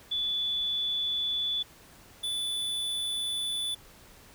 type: tone pair in turn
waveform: sine / square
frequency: 3459 / 3478 Hz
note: A7 / A7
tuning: -30 / -21 cents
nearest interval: unison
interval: 9 cents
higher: second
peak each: -27 / -30 dBFS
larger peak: first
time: 0.11-1.63 / 2.23-3.75 s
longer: neither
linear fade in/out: 10 ms
effects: pink hiss -54 dBFS RMS until 4.34 s